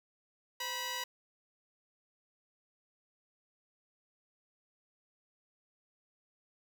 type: tone pair together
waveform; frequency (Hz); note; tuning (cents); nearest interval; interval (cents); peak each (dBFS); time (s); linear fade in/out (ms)
10% pulse; 515 / 972.2; C5 / B5; -28 / -28; major seventh; 1100; -36 / -28; 0.6-1.04; 5
effects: none